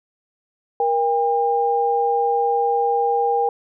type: tone pair together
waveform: sine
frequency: 472 / 802.6 Hz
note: A#4 / G5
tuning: +22 / +41 cents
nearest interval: major sixth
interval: 919 cents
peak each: -20 / -18 dBFS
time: 0.8-3.49 s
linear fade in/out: 2 ms
effects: none